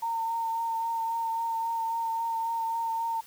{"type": "tone with vibrato", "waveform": "sine", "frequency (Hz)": 913, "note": "A#5", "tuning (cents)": -36, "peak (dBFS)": -27, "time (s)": [0.02, 3.21], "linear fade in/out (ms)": 10, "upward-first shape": "sine", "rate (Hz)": 3.7, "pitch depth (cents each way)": 16, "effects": ["white hiss -53 dBFS RMS until 3.26 s"]}